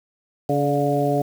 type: harmonic tone with a mistuned harmonic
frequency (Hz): 142.4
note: C#3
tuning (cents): +47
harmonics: 1 / 2 / 3 / 4 / 5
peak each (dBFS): -24 / -24 / -24 / -24 / -24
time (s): 0.49-1.22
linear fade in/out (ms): 5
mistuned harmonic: 4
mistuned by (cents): +47
effects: 7-bit